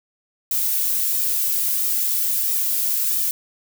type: noise with flanger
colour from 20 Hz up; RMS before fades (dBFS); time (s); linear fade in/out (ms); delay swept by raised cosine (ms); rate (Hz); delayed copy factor
violet; -21; 0.51-3.31; 2; 1.6 to 2.7; 1.5; +0.6
effects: none